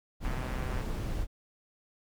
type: noise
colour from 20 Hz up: brown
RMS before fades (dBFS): -33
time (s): 0.2-1.27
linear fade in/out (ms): 50
type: click train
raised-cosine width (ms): 0.5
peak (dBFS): -27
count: 73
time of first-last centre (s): 0.25-0.812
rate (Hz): 128
effects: none